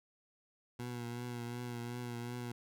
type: tone with vibrato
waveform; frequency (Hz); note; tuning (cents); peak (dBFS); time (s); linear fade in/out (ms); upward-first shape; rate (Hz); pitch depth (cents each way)
20% pulse; 120.6; B2; -41; -35; 0.79-2.52; 5; triangle; 2.7; 37
effects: none